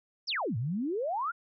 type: exponential two-way sweep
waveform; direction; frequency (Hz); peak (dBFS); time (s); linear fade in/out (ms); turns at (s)
sine; down then up; 5920 to 105.6 to 1469; -29; 0.27-1.32; 20; 0.57
effects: none